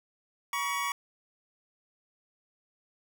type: tone pair together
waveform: 25% pulse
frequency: 959.5 / 1124 Hz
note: A#5 / C#6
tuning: +50 / +24 cents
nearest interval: minor third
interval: 274 cents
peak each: -31 / -27 dBFS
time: 0.53-0.92 s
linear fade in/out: 2 ms
effects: none